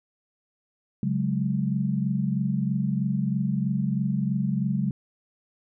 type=chord; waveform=sine; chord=C# suspended fourth; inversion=none; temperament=just; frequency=138.59 / 184.79 / 207.9 Hz; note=C#3 / F#3 / G#3; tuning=0 / -2 / +2 cents; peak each=-27 dBFS; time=1.03-4.91 s; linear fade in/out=2 ms; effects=none